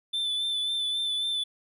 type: tone with vibrato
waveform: triangle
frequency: 3520 Hz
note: A7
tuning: in tune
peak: -25 dBFS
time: 0.13-1.44 s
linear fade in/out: 10 ms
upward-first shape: sine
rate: 3.7 Hz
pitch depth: 26 cents each way
effects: none